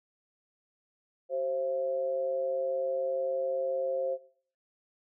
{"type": "tone with amplitude modulation", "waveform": "sine", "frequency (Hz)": 529, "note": "C5", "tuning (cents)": 19, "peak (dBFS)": -25, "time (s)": [1.29, 4.18], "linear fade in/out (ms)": 50, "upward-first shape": "sine", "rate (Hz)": 147, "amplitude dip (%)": 70, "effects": ["noise-tail reverb RT60 0.5 s tail -17 dB re dry"]}